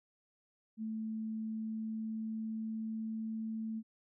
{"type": "tone with pitch glide", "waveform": "sine", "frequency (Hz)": [220, 221.5], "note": ["A3", "A3"], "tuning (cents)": [0, 12], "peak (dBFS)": -36, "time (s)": [0.77, 3.83], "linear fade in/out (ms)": 50, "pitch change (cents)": 12, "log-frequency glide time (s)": [1.44, 3.47], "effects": []}